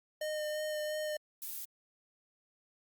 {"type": "tone with vibrato", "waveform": "square", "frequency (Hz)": 610, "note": "D#5", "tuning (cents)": -34, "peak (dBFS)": -35, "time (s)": [0.21, 1.17], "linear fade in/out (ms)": 5, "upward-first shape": "sine", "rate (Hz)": 2.9, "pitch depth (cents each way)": 14}
{"type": "noise", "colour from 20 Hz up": "violet", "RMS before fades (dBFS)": -41, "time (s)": [1.42, 1.65], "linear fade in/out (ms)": 2}
{"effects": ["Opus 48 kbps"]}